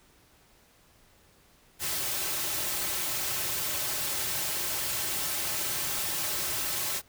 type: noise with comb filter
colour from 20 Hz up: white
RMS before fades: -31 dBFS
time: 1.79-7.02 s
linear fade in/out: 50 ms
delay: 4.2 ms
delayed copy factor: -0.65
effects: pink hiss -61 dBFS RMS until 7.08 s